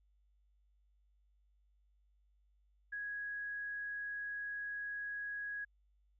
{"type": "tone", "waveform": "sine", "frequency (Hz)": 1661.2, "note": "G#6", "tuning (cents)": 0, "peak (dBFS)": -39, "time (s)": [2.92, 5.65], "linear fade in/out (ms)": 10, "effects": ["added 50 Hz sine -69 dBFS peak until 6.19 s"]}